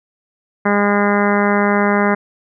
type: harmonic tone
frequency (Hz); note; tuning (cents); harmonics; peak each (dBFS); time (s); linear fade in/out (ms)
203.8; G#3; -32; 1 / 2 / 3 / 4 / 5 / 6 / 7 / 8 / 9 / 10; -16 / -19 / -21 / -22 / -23 / -24 / -24 / -25 / -26 / -26; 0.65-2.15; 10
effects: none